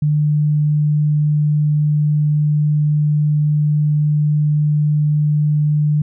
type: tone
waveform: sine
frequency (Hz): 149.7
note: D3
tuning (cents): +33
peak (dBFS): -12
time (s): 0.02-6.02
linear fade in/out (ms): 5
effects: none